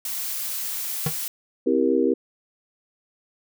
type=noise; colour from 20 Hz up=blue; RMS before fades=-29 dBFS; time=0.05-1.28 s; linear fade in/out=2 ms
type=tone with exponential decay; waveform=square; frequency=155.7 Hz; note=D#3; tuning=2 cents sharp; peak=-19 dBFS; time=1.06-1.14 s; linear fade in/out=5 ms; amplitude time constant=17 ms
type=chord; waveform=sine; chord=C dominant seventh; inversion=none; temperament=just; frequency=261.6 / 327 / 392.4 / 470.9 Hz; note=C4 / E4 / G4 / Bb4; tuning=0 / -14 / +2 / +18 cents; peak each=-23 dBFS; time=1.66-2.14 s; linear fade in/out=10 ms
effects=none